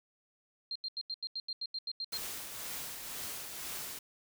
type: tone bursts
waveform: sine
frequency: 4186 Hz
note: C8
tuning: in tune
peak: -35 dBFS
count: 12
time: 0.71-2.174 s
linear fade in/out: 2 ms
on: 45 ms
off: 84 ms
type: noise with tremolo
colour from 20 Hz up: white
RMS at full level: -40 dBFS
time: 2.12-3.99 s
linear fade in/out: 5 ms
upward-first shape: triangle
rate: 2 Hz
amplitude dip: 45%
effects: none